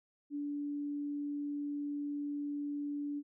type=tone; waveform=sine; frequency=289.5 Hz; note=D4; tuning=25 cents flat; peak=-35 dBFS; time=0.3-3.23 s; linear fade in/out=50 ms; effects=none